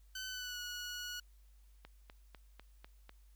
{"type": "tone with pitch glide", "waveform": "15% pulse", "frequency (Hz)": [1520, 1459.8], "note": ["F#6", "F#6"], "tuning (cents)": [46, -24], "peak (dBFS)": -35, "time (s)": [0.15, 1.2], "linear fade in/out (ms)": 5, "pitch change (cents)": -70, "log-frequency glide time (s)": [0.27, 0.6]}
{"type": "click train", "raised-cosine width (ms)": 0.3, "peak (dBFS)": -35, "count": 6, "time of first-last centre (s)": [1.85, 3.094], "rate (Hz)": 4.02}
{"effects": ["added 50 Hz sine -59 dBFS peak until 3.35 s", "white hiss -75 dBFS RMS until 3.35 s"]}